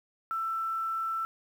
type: tone with quantisation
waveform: sine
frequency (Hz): 1332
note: E6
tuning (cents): +18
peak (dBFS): -29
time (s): 0.31-1.25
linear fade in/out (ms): 0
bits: 9
effects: none